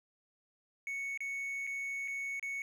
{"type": "tone with dropouts", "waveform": "triangle", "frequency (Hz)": 2217, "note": "C#7", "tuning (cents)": 0, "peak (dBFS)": -34, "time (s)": [0.87, 2.62], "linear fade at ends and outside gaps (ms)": 1, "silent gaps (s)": [[1.175, 1.205], [1.668, 1.673], [2.077, 2.081], [2.396, 2.427]], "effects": []}